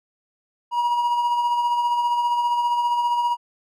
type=tone with tremolo; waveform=triangle; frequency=958 Hz; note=A#5; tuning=47 cents sharp; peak=-15 dBFS; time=0.71-3.37 s; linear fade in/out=50 ms; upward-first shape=sine; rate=15 Hz; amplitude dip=40%; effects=none